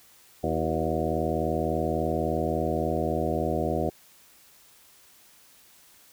harmonic tone with a mistuned harmonic, 80.1 Hz, E2, 49 cents flat, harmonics 1 / 2 / 3 / 4 / 5 / 6 / 7 / 8 / 9, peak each -33 / -33 / -33 / -33 / -33 / -33 / -33 / -33 / -33 dBFS, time 0.43-3.9 s, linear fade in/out 10 ms, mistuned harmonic 5, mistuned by -73 cents, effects white hiss -56 dBFS RMS until 6.12 s

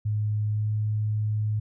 sine tone with pitch glide, 105.9 to 106.82 Hz, G#2 to G#2, +34 to +49 cents, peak -23 dBFS, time 0.05-1.6 s, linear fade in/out 10 ms, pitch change +15 cents, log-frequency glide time 0.49-0.68 s, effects none

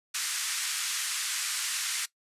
white band-pass noise, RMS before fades -32 dBFS, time 0.14-2.06 s, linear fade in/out 10 ms, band 1300 to 9700 Hz, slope 24 dB/octave, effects noise-tail reverb RT60 0.1 s tail -19 dB re dry + resampled to 32000 Hz

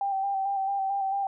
sine tone with vibrato, 784 Hz, G5, in tune, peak -25 dBFS, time 0.01-1.27 s, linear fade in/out 2 ms, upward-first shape square, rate 4.5 Hz, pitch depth 25 cents each way, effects none

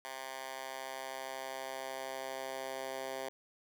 10% pulse tone with high-pass filter sweep, 132.7 Hz, C3, 25 cents sharp, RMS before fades -42 dBFS, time 0.05-3.29 s, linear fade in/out 0 ms, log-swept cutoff 930 to 500 Hz, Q 1.2, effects none

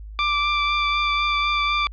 20% pulse tone with vibrato, 1174.7 Hz, D6, in tune, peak -14 dBFS, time 0.19-1.87 s, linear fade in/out 0 ms, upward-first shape triangle, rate 4 Hz, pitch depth 16 cents each way, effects added 52 Hz sine -34 dBFS peak until 1.92 s + resampled to 11025 Hz

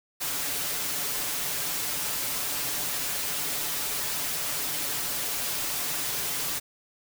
white noise with comb filter, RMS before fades -30 dBFS, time 0.2-6.6 s, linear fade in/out 20 ms, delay 6.9 ms, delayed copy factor +0.55, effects none

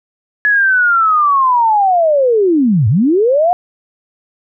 sine linear two-way sweep, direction down then up, 1706 to 97.2 to 734 Hz, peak -8 dBFS, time 0.45-3.53 s, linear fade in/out 0 ms, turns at 2.88 s, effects none

